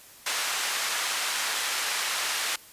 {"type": "band-pass noise", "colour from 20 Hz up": "pink", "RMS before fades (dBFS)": -29, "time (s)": [0.26, 2.56], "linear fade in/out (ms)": 5, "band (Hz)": [1200, 10000], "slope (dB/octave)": 12, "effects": ["white hiss -50 dBFS RMS until 2.72 s", "resampled to 32000 Hz"]}